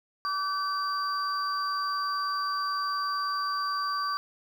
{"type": "tone cluster", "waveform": "sine", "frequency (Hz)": [1155, 1526, 4699], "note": ["D6", "G6", "D8"], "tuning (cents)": [-29, -47, 0], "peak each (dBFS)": [-28, -37, -36], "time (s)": [0.25, 4.17], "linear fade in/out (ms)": 0, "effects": ["9-bit"]}